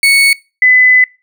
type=tone pair in turn; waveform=35% pulse / sine; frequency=2217 / 2009 Hz; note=C#7 / B6; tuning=0 / +29 cents; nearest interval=major second; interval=171 cents; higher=first; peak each=-4 dBFS; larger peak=neither; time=0.03-0.33 / 0.62-1.04 s; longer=second; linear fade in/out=2 ms; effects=noise-tail reverb RT60 0.3 s tail -23 dB re dry